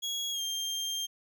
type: tone with pitch glide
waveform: 30% pulse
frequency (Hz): 3322 to 3190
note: G#7 to G7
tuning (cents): 0 to +30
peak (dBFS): -29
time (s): 0.02-1.07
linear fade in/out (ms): 20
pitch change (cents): -70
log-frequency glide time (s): 0.31-0.41
effects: none